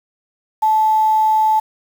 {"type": "tone with quantisation", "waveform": "sine", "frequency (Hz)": 870, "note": "A5", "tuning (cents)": -20, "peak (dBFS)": -11, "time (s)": [0.62, 1.6], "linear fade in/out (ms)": 10, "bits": 6, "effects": []}